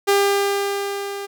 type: tone with level ramp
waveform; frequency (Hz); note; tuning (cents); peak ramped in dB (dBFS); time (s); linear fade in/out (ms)
sawtooth; 400; G4; +35; -9 to -24; 0.07-1.27; 20
effects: none